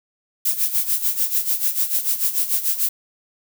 violet noise with tremolo, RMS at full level -18 dBFS, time 0.45-2.89 s, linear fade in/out 5 ms, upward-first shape sine, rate 6.8 Hz, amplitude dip 75%, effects none

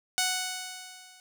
5% pulse tone with level ramp, 740 Hz, F#5, in tune, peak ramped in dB -12 to -41 dBFS, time 0.18-1.2 s, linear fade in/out 0 ms, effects none

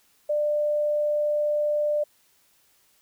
sine tone, 595 Hz, D5, 22 cents sharp, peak -21 dBFS, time 0.29-2.04 s, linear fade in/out 10 ms, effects white hiss -63 dBFS RMS until 3.01 s

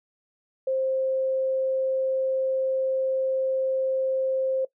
sine tone, 527 Hz, C5, 12 cents sharp, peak -22 dBFS, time 0.67-4.65 s, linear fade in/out 5 ms, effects noise-tail reverb RT60 0.1 s tail -19 dB re dry

